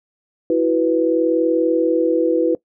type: chord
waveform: sine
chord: E suspended second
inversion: none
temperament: equal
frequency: 329.6 / 370 / 493.9 Hz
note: E4 / F#4 / B4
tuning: 0 / 0 / 0 cents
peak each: -17 / -21 / -17 dBFS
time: 0.5-2.55 s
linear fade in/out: 2 ms
effects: noise-tail reverb RT60 0.1 s tail -20 dB re dry